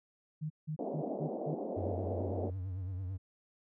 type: tone bursts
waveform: sine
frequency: 154.3 Hz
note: D#3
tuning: 14 cents flat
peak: -34 dBFS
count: 5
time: 0.41-1.55 s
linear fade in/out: 20 ms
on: 92 ms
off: 170 ms
type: band-pass noise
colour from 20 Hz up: white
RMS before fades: -38 dBFS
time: 0.79-2.5 s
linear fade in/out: 2 ms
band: 200 to 700 Hz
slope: 48 dB/octave
type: tone with vibrato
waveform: triangle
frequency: 93.2 Hz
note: F#2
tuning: 13 cents sharp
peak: -34 dBFS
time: 1.76-3.18 s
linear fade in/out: 20 ms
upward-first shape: triangle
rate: 9 Hz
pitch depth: 100 cents each way
effects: none